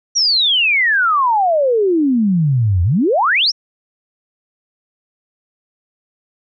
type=exponential two-way sweep; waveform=sine; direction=down then up; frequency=5830 to 83.3 to 5830 Hz; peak=-11 dBFS; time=0.15-3.52 s; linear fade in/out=20 ms; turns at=2.83 s; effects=none